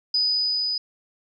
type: tone with level ramp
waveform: sine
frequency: 4978 Hz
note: D#8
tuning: in tune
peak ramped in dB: -18 to -23 dBFS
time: 0.14-0.78 s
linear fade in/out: 5 ms
effects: none